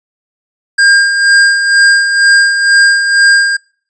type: tone with tremolo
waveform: square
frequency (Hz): 1608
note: G6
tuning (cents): +44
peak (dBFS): -4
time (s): 0.78-3.57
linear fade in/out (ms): 10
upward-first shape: sine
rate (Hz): 2.1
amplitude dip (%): 55
effects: noise-tail reverb RT60 0.5 s tail -26 dB re dry + resampled to 22050 Hz